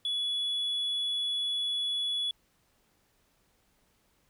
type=tone; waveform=sine; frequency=3402 Hz; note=G#7; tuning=41 cents sharp; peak=-26 dBFS; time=0.05-2.31 s; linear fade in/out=2 ms; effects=tanh soft clip ceiling -27 dBFS + pink hiss -70 dBFS RMS until 4.29 s